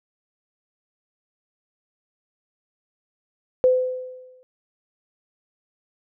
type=tone with exponential decay; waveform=sine; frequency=509 Hz; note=C5; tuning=48 cents flat; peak=-11 dBFS; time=3.64-4.43 s; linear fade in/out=0 ms; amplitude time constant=170 ms; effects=none